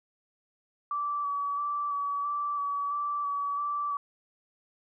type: tone with vibrato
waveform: sine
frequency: 1152 Hz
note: D6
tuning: 34 cents flat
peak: -28 dBFS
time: 0.91-3.97 s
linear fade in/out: 2 ms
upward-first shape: square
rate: 1.5 Hz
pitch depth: 18 cents each way
effects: none